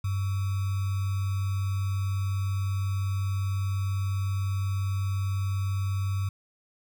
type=tone with sample-and-hold; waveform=sine; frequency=97.2 Hz; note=G2; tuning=14 cents flat; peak=-25 dBFS; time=0.04-6.29 s; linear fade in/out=5 ms; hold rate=1225 Hz; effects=none